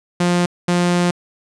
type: tone pair in turn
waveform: sawtooth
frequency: 176 / 176 Hz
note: F3 / F3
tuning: +14 / +14 cents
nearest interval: unison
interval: 0 cents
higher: neither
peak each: -10 dBFS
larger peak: neither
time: 0.2-0.46 / 0.68-1.11 s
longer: second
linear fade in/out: 5 ms
effects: resampled to 22050 Hz

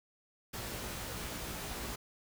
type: noise with comb filter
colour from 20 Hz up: pink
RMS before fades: -41 dBFS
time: 0.53-1.96 s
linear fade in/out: 10 ms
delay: 17 ms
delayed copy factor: +0.6
effects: none

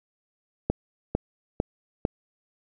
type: click train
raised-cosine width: 2 ms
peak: -9 dBFS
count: 4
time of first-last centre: 0.7-2.051 s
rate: 2.22 Hz
effects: none

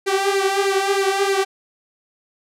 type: tone with flanger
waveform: sawtooth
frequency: 392 Hz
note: G4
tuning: in tune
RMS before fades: -19 dBFS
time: 0.06-1.45 s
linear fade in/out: 20 ms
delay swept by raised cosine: 0.43 to 4.03 ms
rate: 3.2 Hz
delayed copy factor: +0.7
effects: low-pass 10000 Hz 12 dB/octave

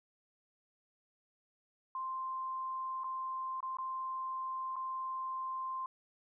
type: tone with dropouts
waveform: sine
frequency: 1046.5 Hz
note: C6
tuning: in tune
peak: -36 dBFS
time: 1.95-5.86 s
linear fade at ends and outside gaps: 2 ms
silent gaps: 3.036-3.042 / 3.605-3.628 / 3.77-3.785 / 4.758-4.764 s
effects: none

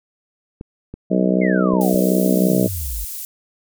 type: clicks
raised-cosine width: 3 ms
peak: -18 dBFS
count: 4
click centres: 0.611 / 0.94 / 1.735 / 1.943 s
type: harmonic tone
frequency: 62.8 Hz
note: B1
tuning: 30 cents sharp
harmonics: 3 / 4 / 5 / 6 / 7 / 8 / 9 / 10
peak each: -17 / -23 / -22 / -26 / -24 / -27 / -26 / -24 dBFS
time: 1.1-2.68 s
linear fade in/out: 20 ms
type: exponential sweep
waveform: sine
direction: down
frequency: 2200 to 43.54 Hz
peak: -24 dBFS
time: 1.41-3.05 s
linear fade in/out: 10 ms
type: high-pass noise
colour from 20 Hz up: pink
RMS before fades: -30 dBFS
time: 1.81-3.25 s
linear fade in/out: 0 ms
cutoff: 11000 Hz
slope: 12 dB/octave
effects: none

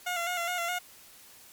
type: tone with vibrato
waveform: 15% pulse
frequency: 701 Hz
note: F5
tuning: 6 cents sharp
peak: -23 dBFS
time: 0.06-0.79 s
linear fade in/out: 10 ms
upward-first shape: square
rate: 4.8 Hz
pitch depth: 42 cents each way
effects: white hiss -53 dBFS RMS until 1.52 s + MP3 96 kbps

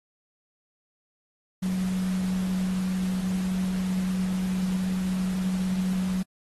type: tone in noise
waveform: sine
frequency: 186 Hz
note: F#3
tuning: 9 cents sharp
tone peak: -24 dBFS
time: 1.62-6.23 s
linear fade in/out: 10 ms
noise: pink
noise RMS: -41 dBFS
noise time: 1.62-6.23 s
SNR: +14 dB
effects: AAC 32 kbps

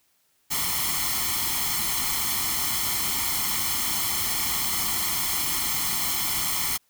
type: noise with comb filter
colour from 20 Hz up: white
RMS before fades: -26 dBFS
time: 0.5-6.78 s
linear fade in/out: 20 ms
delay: 0.94 ms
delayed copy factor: +0.75
effects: white hiss -67 dBFS RMS until 6.89 s

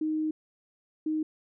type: tone pair in turn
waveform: sine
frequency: 311.1 / 311.1 Hz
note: D#4 / D#4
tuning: 0 / 0 cents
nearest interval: unison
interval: 0 cents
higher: neither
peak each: -26 dBFS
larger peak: neither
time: 0.01-0.31 / 1.06-1.23 s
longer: first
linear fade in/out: 5 ms
effects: none

